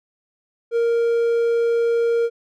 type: tone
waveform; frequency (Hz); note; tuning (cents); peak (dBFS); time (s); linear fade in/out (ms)
triangle; 466.2; A#4; 0; -14; 0.71-2.3; 50
effects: none